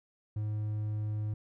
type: tone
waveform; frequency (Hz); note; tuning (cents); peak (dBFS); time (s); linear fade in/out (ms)
triangle; 106.3; G#2; +41; -29; 0.36-1.34; 5
effects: none